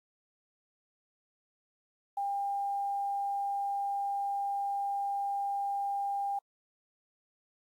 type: tone with quantisation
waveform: sine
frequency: 800 Hz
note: G5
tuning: 35 cents sharp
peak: -30 dBFS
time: 2.17-6.39 s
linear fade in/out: 5 ms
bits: 10
effects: AAC 64 kbps